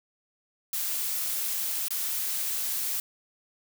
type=noise with dropouts; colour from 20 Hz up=blue; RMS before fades=-30 dBFS; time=0.73-3 s; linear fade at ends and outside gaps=2 ms; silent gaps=1.883-1.906 s; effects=none